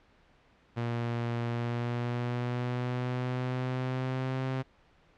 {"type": "tone with pitch glide", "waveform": "sawtooth", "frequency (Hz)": [118.2, 131.15], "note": ["A#2", "C3"], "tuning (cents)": [24, 4], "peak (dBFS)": -26, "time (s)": [0.76, 4.63], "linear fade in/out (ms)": 20, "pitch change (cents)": 180, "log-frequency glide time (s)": [1.47, 4.43], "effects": ["pink hiss -63 dBFS RMS until 5.17 s", "low-pass 3000 Hz 12 dB/octave"]}